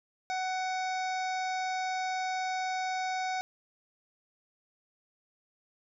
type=harmonic tone with a mistuned harmonic; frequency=746 Hz; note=F#5; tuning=14 cents sharp; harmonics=1 / 2 / 3 / 5 / 6 / 7 / 8 / 9; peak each=-31 / -40 / -40 / -46 / -51 / -47 / -49 / -54 dBFS; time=0.3-3.41 s; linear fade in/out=0 ms; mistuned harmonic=9; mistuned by=+69 cents; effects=none